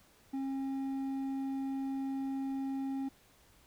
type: tone with hard clipping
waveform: sine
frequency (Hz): 270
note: C#4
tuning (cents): -45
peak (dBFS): -35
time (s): 0.33-3.09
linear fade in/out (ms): 10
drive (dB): 5
effects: pink hiss -64 dBFS RMS until 3.66 s